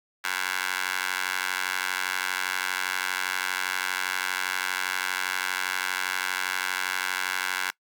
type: tone with high-pass filter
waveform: 15% pulse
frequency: 92.5 Hz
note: F#2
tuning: in tune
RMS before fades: -29 dBFS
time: 0.24-7.71 s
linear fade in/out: 5 ms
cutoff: 1500 Hz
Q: 1.8
effects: noise-tail reverb RT60 0.1 s tail -22 dB re dry + Opus 48 kbps